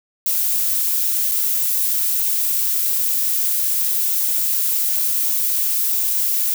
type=noise with dropouts; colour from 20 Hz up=violet; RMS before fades=-19 dBFS; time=0.26-6.54 s; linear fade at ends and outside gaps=1 ms; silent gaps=1.314-1.318 s; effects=none